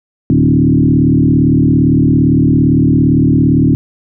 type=tone with frequency modulation; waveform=sine; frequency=207.7 Hz; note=G#3; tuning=in tune; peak=-6 dBFS; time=0.3-3.75 s; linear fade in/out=0 ms; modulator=37.6 Hz; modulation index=2.8; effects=none